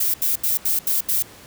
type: noise bursts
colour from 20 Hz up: violet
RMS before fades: -20 dBFS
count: 6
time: 0-1.225 s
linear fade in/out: 5 ms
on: 140 ms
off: 77 ms
effects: pink hiss -44 dBFS RMS until 1.46 s + high-pass 60 Hz 12 dB/octave